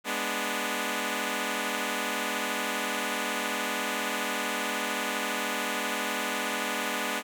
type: chord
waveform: 5% pulse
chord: G# diminished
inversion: none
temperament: equal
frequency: 207.7 / 246.9 / 293.7 Hz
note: G#3 / B3 / D4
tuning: 0 / 0 / 0 cents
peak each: -22 / -21 / -22 dBFS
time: 0.04-7.23 s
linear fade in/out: 50 ms
effects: none